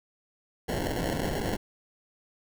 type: noise with sample-and-hold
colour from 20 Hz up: white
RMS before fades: -30 dBFS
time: 0.68-1.57 s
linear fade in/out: 10 ms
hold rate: 1225 Hz
effects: none